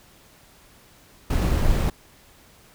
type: noise with sample-and-hold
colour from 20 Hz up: brown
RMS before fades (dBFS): -20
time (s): 1.3-1.9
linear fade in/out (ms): 5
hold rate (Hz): 11025
effects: pink hiss -53 dBFS RMS until 2.74 s